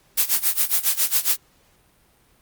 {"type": "noise with tremolo", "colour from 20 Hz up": "blue", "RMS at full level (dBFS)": -17, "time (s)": [0.17, 1.37], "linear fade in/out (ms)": 10, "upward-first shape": "sine", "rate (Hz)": 7.3, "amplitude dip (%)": 90, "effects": ["pink hiss -59 dBFS RMS until 2.41 s", "Opus 48 kbps"]}